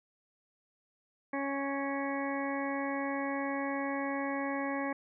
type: harmonic tone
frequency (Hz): 277.2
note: C#4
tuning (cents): 0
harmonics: 1 / 2 / 3 / 4 / 6 / 7 / 8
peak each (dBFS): -35 / -38 / -40 / -41 / -43 / -43 / -44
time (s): 1.33-4.93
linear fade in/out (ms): 5
effects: none